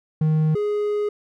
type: tone pair in turn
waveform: triangle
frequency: 155.9 / 416.2 Hz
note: D#3 / G#4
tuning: +4 / +4 cents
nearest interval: octave + perfect fourth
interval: 1700 cents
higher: second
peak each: -14 / -18 dBFS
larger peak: first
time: 0.21-0.55 / 0.55-1.09 s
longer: second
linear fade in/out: 5 ms
effects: none